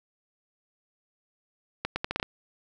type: accelerating click train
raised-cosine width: 0.3 ms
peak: -12 dBFS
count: 7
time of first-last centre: 1.85-2.229 s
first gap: 110 ms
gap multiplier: 0.77
effects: none